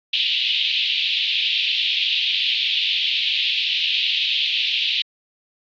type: band-pass noise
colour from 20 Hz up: white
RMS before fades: -21 dBFS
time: 0.13-5.02 s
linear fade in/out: 5 ms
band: 2600 to 3800 Hz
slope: 48 dB/octave
effects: AAC 48 kbps